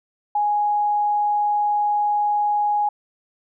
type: tone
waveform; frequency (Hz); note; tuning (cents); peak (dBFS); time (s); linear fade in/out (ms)
sine; 830.6; G#5; 0; -17; 0.35-2.89; 5
effects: none